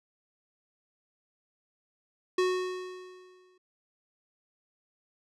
square tone with exponential decay, 367.6 Hz, F#4, 11 cents flat, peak -23 dBFS, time 2.38-3.58 s, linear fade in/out 5 ms, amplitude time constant 260 ms, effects low-pass 6000 Hz 12 dB/octave

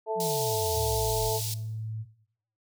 harmonic tone, 220 Hz, A3, in tune, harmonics 2 / 3 / 4, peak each -29 / -31 / -32 dBFS, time 0.06-1.41 s, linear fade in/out 50 ms
sine exponential sweep, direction down, 188.8 to 37.62 Hz, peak -33 dBFS, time 0.15-1.32 s, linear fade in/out 50 ms
pink high-pass noise, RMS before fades -34 dBFS, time 0.2-1.54 s, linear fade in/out 2 ms, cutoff 3800 Hz, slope 24 dB/octave
sine tone, 110 Hz, A2, in tune, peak -31 dBFS, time 0.73-2.06 s, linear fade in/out 50 ms
effects noise-tail reverb RT60 0.7 s tail -17 dB re dry

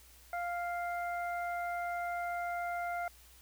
harmonic tone, 698.5 Hz, F5, in tune, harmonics 1 / 2 / 3, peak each -35 / -41 / -45 dBFS, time 0.33-3.08 s, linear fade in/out 2 ms, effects added 60 Hz sine -60 dBFS peak until 3.41 s + white hiss -60 dBFS RMS until 3.41 s

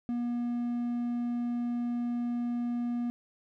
triangle tone, 240 Hz, B3, 49 cents flat, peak -27 dBFS, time 0.09-3.1 s, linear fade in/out 0 ms, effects none

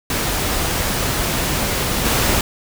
pink noise with level steps, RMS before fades -20 / -17 dBFS, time 0.1-2.41 s, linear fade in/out 2 ms, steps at 2.05 s, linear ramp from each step 5 ms, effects none

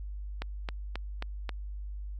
click train, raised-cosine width 0.3 ms, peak -19 dBFS, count 5, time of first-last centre 0.42-1.492 s, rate 3.73 Hz, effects added 50 Hz sine -36 dBFS peak until 2.19 s

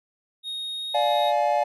triangle tone with pitch glide, 3729 to 3757 Hz, A#7 to A#7, 0 to +13 cents, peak -28 dBFS, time 0.43-1.33 s, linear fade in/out 50 ms, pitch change +13 cents, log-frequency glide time 0.76-1.06 s
triangle chord, D diminished, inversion none, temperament just, 587.3 / 704.8 / 845.8 Hz, D5 / F5 / Ab5, 0 / +16 / +31 cents, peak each -22 dBFS, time 0.94-1.64 s, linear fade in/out 10 ms
effects none

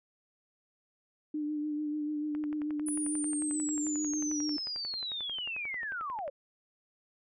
sine tone with vibrato, 300 Hz, D4, 37 cents sharp, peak -31 dBFS, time 1.34-4.57 s, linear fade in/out 5 ms, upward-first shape sine, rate 6.8 Hz, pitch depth 26 cents each way
click train, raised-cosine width 0.5 ms, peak -32 dBFS, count 45, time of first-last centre 2.35-6.279 s, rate 11.2 Hz
sine linear sweep, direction down, 9980 to 523.3 Hz, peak -34 dBFS, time 2.86-6.3 s, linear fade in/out 10 ms
effects none

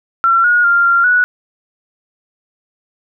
sine tone with pitch steps, 1358 / 1443 / 1394 / 1385 / 1471 Hz, F6 / F#6 / F6 / F6 / F#6, -49 / -44 / -4 / -15 / -11 cents, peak -8 dBFS, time 0.24-1.24 s, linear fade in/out 0 ms, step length 200 ms, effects none

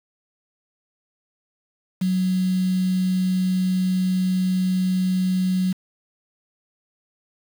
sine tone with quantisation, 185 Hz, F#3, in tune, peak -18 dBFS, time 2.01-5.73 s, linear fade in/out 10 ms, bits 6, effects none

